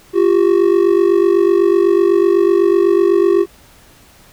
triangle ring-modulated tone, 371.2 Hz, F#4, 6 cents sharp, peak -4 dBFS, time 0.13-3.46 s, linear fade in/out 50 ms, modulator 24 Hz, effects pink hiss -46 dBFS RMS until 4.32 s

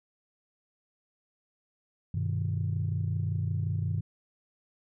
sine chord, G augmented, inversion none, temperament equal, 98 / 123.47 / 155.56 Hz, G2 / B2 / D#3, 0 / 0 / 0 cents, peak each -29 / -33 / -32 dBFS, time 2.14-4.01 s, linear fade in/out 5 ms, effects tanh soft clip ceiling -20 dBFS

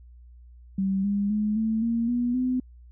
sine tone with pitch steps, 192.9 / 201.9 / 211.3 / 221.2 / 231.5 / 242.3 / 253.7 Hz, G3 / G#3 / G#3 / A3 / A#3 / B3 / B3, -28 / -49 / +30 / +9 / -12 / -33 / +47 cents, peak -22 dBFS, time 0.78-2.6 s, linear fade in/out 5 ms, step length 260 ms, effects added 60 Hz sine -46 dBFS peak until 2.91 s

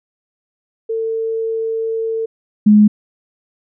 sine tone pair in turn, 449.1 / 210.1 Hz, A4 / G#3, +35 / +20 cents, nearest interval octave + minor second, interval 1315 cents, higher first, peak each -17 / -5 dBFS, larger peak second, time 0.89-2.26 / 2.66-2.88 s, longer first, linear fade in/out 10 ms, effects none

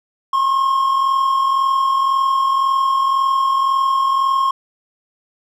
triangle tone pair together, 1037.1 / 1079 Hz, C6 / C#6, -16 / -47 cents, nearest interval minor second, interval 69 cents, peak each -22 / -12 dBFS, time 0.33-4.51 s, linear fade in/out 5 ms, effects none

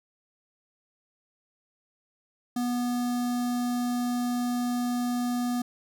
square tone with notch filter, 244.1 Hz, B3, 20 cents flat, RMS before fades -28 dBFS, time 2.56-5.62 s, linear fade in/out 5 ms, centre 2400 Hz, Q 1, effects none

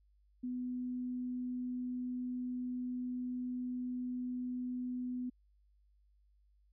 sine tone, 249.6 Hz, B3, 19 cents sharp, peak -36 dBFS, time 0.43-5.3 s, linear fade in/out 10 ms, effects added 50 Hz sine -66 dBFS peak until 6.72 s

